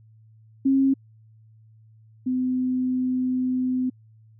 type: tone pair in turn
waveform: sine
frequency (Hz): 270 / 254.8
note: C#4 / C4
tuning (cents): -45 / -46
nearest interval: minor second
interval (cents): 101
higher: first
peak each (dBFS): -16 / -21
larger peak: first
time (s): 0.65-0.94 / 2.26-3.9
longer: second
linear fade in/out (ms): 10
effects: added 110 Hz sine -50 dBFS peak until 4.39 s